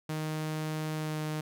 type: tone with pitch glide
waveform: sawtooth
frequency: 155.56 to 154.04 Hz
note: D#3 to D#3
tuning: 0 to -17 cents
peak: -28 dBFS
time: 0.09-1.41 s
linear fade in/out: 5 ms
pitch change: -17 cents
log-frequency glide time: 0.95-1.22 s
effects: none